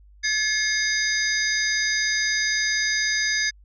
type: tone cluster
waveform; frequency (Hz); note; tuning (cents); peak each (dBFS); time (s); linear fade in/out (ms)
sine; 1718 / 2155 / 3713 / 4918 / 6220; A6 / C#7 / A#7 / D#8 / G8; -42 / -49 / -8 / -21 / -14; -24 / -28 / -33 / -26 / -29; 0.23-3.51; 20
effects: added 50 Hz sine -48 dBFS peak until 3.64 s